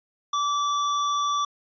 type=tone; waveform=square; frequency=1159 Hz; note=D6; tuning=23 cents flat; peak=-23 dBFS; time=0.33-1.45 s; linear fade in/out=5 ms; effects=resampled to 16000 Hz